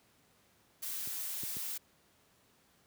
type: noise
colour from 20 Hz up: blue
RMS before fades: -39 dBFS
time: 0.82-1.78 s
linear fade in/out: 10 ms
type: clicks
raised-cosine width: 3 ms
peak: -37 / -31 / -33 dBFS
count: 3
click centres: 1.074 / 1.435 / 1.568 s
effects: pink hiss -68 dBFS RMS until 2.86 s + high-pass 80 Hz 12 dB/octave